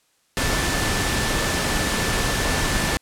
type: tone in noise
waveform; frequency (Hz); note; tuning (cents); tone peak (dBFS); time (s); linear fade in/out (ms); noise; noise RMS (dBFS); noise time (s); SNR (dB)
sine; 1760; A6; 0; -30; 0.37-2.97; 0; pink; -22; 0.37-2.97; -11
effects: white hiss -64 dBFS RMS until 3.01 s + low-pass 10000 Hz 12 dB/octave